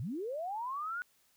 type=linear sweep; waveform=sine; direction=up; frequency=98.2 to 1480 Hz; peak=-35 dBFS; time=0-1.02 s; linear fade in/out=0 ms; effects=white hiss -70 dBFS RMS until 1.36 s